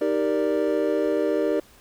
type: chord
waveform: triangle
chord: Eb major seventh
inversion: none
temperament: equal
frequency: 311.1 / 392 / 466.2 / 587.3 Hz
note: Eb4 / G4 / Bb4 / D5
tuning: 0 / 0 / 0 / 0 cents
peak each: -24 dBFS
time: 0.01-1.6 s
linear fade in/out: 5 ms
effects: pink hiss -53 dBFS RMS until 1.8 s